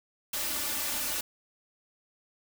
white noise with comb filter, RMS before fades -32 dBFS, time 0.33-1.21 s, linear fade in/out 5 ms, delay 3.4 ms, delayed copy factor +0.65, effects none

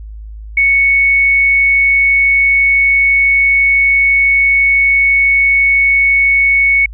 sine tone, 2217 Hz, C#7, in tune, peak -7 dBFS, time 0.57-6.86 s, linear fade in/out 5 ms, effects added 53 Hz sine -26 dBFS peak until 6.93 s

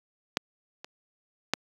clicks, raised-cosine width 0.2 ms, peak -6 / -23 / -6 dBFS, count 3, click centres 0.371 / 0.845 / 1.536 s, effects high-pass 150 Hz 12 dB/octave + 8-bit

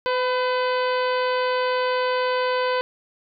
harmonic tone with a mistuned harmonic, 506 Hz, B4, 42 cents sharp, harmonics 1 / 2 / 3 / 4 / 5 / 6 / 7 / 8 / 9, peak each -22 / -25 / -30 / -35 / -36 / -36 / -41 / -42 / -39 dBFS, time 0.06-2.81 s, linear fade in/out 0 ms, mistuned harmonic 2, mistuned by -21 cents, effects none

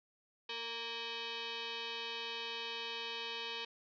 sine tone with frequency modulation, 236.2 Hz, A#3, 23 cents sharp, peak -39 dBFS, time 0.49-3.65 s, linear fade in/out 5 ms, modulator 696 Hz, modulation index 5.7, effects none

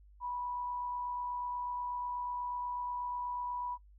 sine tone with amplitude modulation, 981 Hz, B5, 12 cents flat, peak -34 dBFS, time 0.2-3.78 s, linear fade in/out 50 ms, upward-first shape sine, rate 68.2 Hz, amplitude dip 30%, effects noise-tail reverb RT60 0.1 s tail -23 dB re dry + added 50 Hz sine -56 dBFS peak until 3.98 s

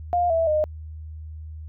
sine tone with pitch steps, 704 / 656.9 / 612.9 Hz, F5 / E5 / D#5, +14 / -6 / -26 cents, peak -18 dBFS, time 0.13-0.64 s, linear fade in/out 0 ms, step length 170 ms, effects added 78 Hz sine -34 dBFS peak until 1.68 s

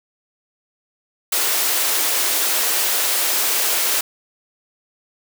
white high-pass noise, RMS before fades -19 dBFS, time 1.32-4.01 s, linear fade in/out 5 ms, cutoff 330 Hz, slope 24 dB/octave, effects none

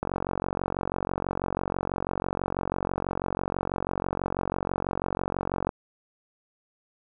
click train, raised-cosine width 1 ms, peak -13 dBFS, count 262, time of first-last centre 0.03-5.692 s, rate 46.1 Hz, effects none

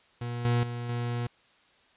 40% pulse tone with level steps, 120 Hz, B2, 49 cents flat, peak -31 / -22 / -32 / -28 dBFS, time 0.21-1.27 s, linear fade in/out 5 ms, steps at 0.45 / 0.63 / 0.89 s, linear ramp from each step 2 ms, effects white hiss -62 dBFS RMS until 1.96 s + resampled to 8000 Hz

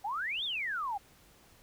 sine exponential two-way sweep, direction up then down, 763 to 3729 to 763 Hz, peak -32 dBFS, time 0.04-0.98 s, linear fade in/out 10 ms, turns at 0.44 s, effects pink hiss -61 dBFS RMS until 1.62 s

